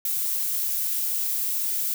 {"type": "noise", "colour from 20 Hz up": "violet", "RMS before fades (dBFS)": -26, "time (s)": [0.05, 1.94], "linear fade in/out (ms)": 2, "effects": []}